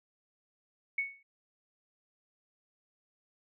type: tone with exponential decay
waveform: sine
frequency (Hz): 2217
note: C#7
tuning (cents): 0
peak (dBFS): -26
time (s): 0.98-1.23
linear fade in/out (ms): 5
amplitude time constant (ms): 53
effects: none